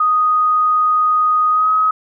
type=tone with pitch glide; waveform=sine; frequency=1244.5 to 1269.2 Hz; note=D#6 to D#6; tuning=0 to +34 cents; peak=-11 dBFS; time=0-1.91 s; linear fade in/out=5 ms; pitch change=+34 cents; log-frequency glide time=1.51-1.7 s; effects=none